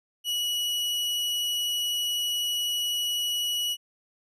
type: tone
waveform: 40% pulse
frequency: 2928 Hz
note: F#7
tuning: 19 cents flat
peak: -25 dBFS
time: 0.24-3.77 s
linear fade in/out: 50 ms
effects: resampled to 32000 Hz